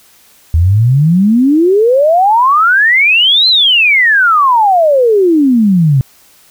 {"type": "exponential two-way sweep", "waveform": "sine", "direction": "up then down", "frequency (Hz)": [77.78, 4163, 128], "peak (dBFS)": -5, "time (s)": [0.54, 6.01], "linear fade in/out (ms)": 0, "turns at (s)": 3.48, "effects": ["white hiss -45 dBFS RMS until 6.5 s"]}